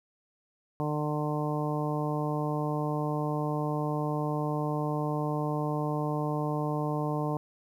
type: harmonic tone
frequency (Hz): 150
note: D3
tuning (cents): +37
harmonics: 1 / 2 / 3 / 4 / 5 / 6 / 7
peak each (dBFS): -31 / -34 / -36 / -37 / -38 / -39 / -39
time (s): 0.8-7.37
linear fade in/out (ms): 0
effects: 10-bit